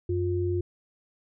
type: tone pair together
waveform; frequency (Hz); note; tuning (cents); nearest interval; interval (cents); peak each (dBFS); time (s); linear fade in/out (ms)
sine; 92.63 / 353.5; F#2 / F4; +2 / +21; octave + major seventh; 2319; -27; 0.09-0.61; 5
effects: none